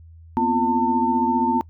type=tone cluster; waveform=sine; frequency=241.8 / 256.9 / 342.8 / 898 Hz; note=B3 / C4 / F4 / A5; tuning=-36 / -32 / -32 / +35 cents; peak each=-23 / -25 / -27 / -19 dBFS; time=0.37-1.61 s; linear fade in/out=0 ms; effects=noise-tail reverb RT60 0.1 s tail -24 dB re dry + added 82 Hz sine -42 dBFS peak until 1.69 s